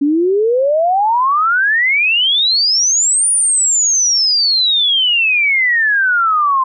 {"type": "exponential two-way sweep", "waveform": "sine", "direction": "up then down", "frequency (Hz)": [277.2, 9700, 1031], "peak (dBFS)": -10, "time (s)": [0.01, 6.64], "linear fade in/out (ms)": 10, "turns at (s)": 3.31, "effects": []}